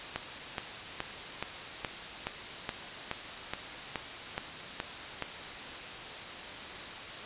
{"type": "click train", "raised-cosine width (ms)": 0.3, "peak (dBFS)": -16, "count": 13, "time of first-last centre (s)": [0.16, 5.223], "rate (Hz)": 2.37, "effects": ["white hiss -41 dBFS RMS until 7.25 s", "resampled to 8000 Hz"]}